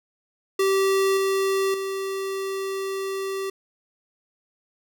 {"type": "tone with level steps", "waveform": "square", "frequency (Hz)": 387.7, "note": "G4", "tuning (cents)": -19, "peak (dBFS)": [-19, -21, -27], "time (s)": [0.59, 3.5], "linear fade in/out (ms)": 5, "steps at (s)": [1.17, 1.74], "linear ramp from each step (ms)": 2, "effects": []}